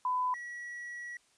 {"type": "tone pair in turn", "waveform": ["sine", "triangle"], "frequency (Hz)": [1003, 1928.7], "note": ["B5", "B6"], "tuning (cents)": [26, -42], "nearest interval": "major seventh", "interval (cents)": 1132, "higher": "second", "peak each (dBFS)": [-28, -38], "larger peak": "first", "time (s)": [[0.05, 0.34], [0.34, 1.17]], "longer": "second", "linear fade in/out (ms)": 2, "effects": ["white hiss -68 dBFS RMS until 1.37 s", "resampled to 22050 Hz"]}